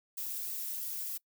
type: noise with flanger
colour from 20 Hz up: violet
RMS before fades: -38 dBFS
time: 0.17-1.18 s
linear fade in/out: 10 ms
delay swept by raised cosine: 1.5 to 3.7 ms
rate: 3.1 Hz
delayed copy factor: +0.65
effects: noise-tail reverb RT60 0.1 s tail -23 dB re dry